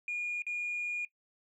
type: tone with dropouts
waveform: sine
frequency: 2432 Hz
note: D#7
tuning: 40 cents flat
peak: -31 dBFS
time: 0.08-1.05 s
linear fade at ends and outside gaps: 2 ms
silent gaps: 0.421-0.466 s
effects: noise-tail reverb RT60 0.1 s tail -19 dB re dry + tanh soft clip ceiling -29 dBFS